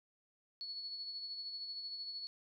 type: tone with tremolo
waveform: sine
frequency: 4400 Hz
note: C#8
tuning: 14 cents flat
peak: -40 dBFS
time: 0.61-2.27 s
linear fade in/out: 0 ms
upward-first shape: sine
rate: 13 Hz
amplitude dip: 40%
effects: none